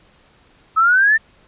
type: exponential sweep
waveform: sine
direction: up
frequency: 1278 to 1817 Hz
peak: -10 dBFS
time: 0.76-1.18 s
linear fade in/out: 20 ms
effects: pink hiss -53 dBFS RMS until 1.47 s + resampled to 8000 Hz